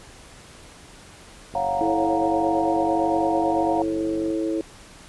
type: click train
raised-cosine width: 2 ms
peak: -26 dBFS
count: 132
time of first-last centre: 1.54-4.304 s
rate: 47.4 Hz
type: chord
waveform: sine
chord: Gb major seventh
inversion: second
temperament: equal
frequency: 554.4 / 698.5 / 740 / 932.3 Hz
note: Db5 / F5 / Gb5 / Bb5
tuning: 0 / 0 / 0 / 0 cents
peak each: -29 / -24 / -28 / -28 dBFS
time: 1.55-3.82 s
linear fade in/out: 2 ms
type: harmonic tone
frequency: 109.1 Hz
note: A2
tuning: 14 cents flat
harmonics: 3 / 4 / 5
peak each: -23 / -30 / -31 dBFS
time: 1.81-4.61 s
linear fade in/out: 0 ms
effects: pink hiss -46 dBFS RMS until 5.08 s + resampled to 24000 Hz